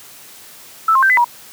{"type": "tone with pitch steps", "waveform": "sine", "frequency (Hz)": [1317, 1064, 1562, 2010, 957], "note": ["E6", "C6", "G6", "B6", "A#5"], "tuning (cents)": [-2, 29, -7, 30, 45], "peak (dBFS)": -9, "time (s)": [0.88, 1.245], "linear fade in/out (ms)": 5, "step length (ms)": 73, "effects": ["white hiss -40 dBFS RMS until 1.52 s", "high-pass 80 Hz 12 dB/octave"]}